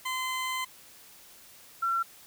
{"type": "tone pair in turn", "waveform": ["20% pulse", "sine"], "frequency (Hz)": [1030, 1357.1], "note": ["C6", "E6"], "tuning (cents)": [-28, 50], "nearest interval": "perfect fourth", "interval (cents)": 478, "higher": "second", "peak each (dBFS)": -25, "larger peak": "neither", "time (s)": [[0.05, 0.65], [1.82, 2.03]], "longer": "first", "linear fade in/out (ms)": 10, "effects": ["white hiss -53 dBFS RMS until 2.26 s"]}